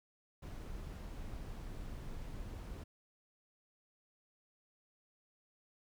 brown noise, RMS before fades -45 dBFS, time 0.42-2.84 s, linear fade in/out 10 ms, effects none

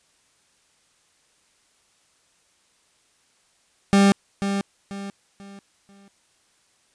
40% pulse tone with echo, 198.4 Hz, G3, 21 cents sharp, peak -12 dBFS, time 3.93-4.12 s, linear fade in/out 0 ms, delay 490 ms, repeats 4, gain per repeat -9 dB, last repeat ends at 6.08 s, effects white hiss -63 dBFS RMS until 6.94 s + resampled to 22050 Hz

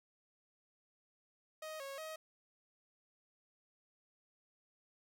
sawtooth tone with pitch steps, 626 / 549 / 631 Hz, D#5 / C#5 / D#5, +10 / -17 / +24 cents, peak -40 dBFS, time 1.62-2.16 s, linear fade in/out 5 ms, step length 180 ms, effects none

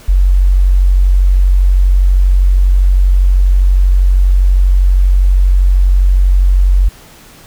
sine tone, 46.25 Hz, F#1, in tune, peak -5 dBFS, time 0.08-6.89 s, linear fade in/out 10 ms, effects pink hiss -39 dBFS RMS until 7.46 s

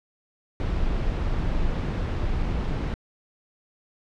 brown noise with dropouts, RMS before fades -25 dBFS, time 0.6-2.94 s, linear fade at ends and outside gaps 0 ms, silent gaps 2.426-2.431 / 2.744-2.748 s, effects low-pass 4000 Hz 12 dB/octave

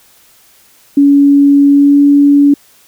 sine tone with pitch glide, 282.6 to 285.2 Hz, C#4 to C#4, +34 to +49 cents, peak -3 dBFS, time 0.97-2.54 s, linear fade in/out 5 ms, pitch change +15 cents, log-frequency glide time 1.7-2 s, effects white hiss -46 dBFS RMS until 2.87 s

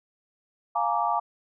sine chord, Bb dominant seventh, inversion second, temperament just, 699.2 / 839.1 / 932.3 / 1165.4 Hz, F5 / Ab5 / Bb5 / D6, +2 / +18 / 0 / -14 cents, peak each -28 dBFS, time 0.75-1.2 s, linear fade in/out 10 ms, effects none

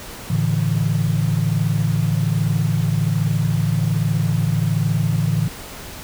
sine chord, A suspended fourth, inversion none, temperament equal with one note detuned, 110 / 143.56 / 164.81 Hz, A2 / D3 / E3, 0 / -39 / 0 cents, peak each -20 dBFS, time 0.3-5.48 s, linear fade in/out 5 ms, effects tanh soft clip ceiling -6 dBFS + pink hiss -35 dBFS RMS until 6.03 s

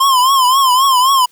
square tone with vibrato, 1046.5 Hz, C6, in tune, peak -9 dBFS, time 0-1.26 s, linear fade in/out 10 ms, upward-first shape triangle, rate 3.8 Hz, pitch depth 120 cents each way, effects white hiss -53 dBFS RMS until 1.31 s

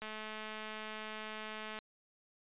click train, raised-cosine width 0.3 ms, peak -28 dBFS, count 383, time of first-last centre 0.02-1.789 s, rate 216 Hz, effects resampled to 8000 Hz

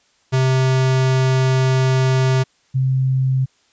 square / sine tone pair in turn, 130.81 / 131.44 Hz, C3 / C3, 0 / +8 cents, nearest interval unison, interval 8 cents, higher second, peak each -14 dBFS, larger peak neither, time 0.32-2.44 / 2.74-3.46 s, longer first, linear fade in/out 20 ms, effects white hiss -59 dBFS RMS until 3.72 s + resampled to 16000 Hz

